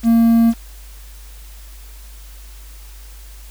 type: tone with quantisation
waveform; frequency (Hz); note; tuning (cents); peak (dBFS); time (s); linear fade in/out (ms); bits
triangle; 230; A#3; -23; -7; 0.03-0.54; 50; 6
effects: added 50 Hz sine -35 dBFS peak until 3.5 s + white hiss -45 dBFS RMS until 3.5 s